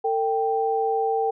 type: tone pair together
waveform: sine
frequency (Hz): 450.5 / 784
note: A4 / G5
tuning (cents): +41 / 0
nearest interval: minor seventh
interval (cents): 959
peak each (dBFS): -23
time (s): 0.04-1.31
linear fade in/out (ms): 10
effects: none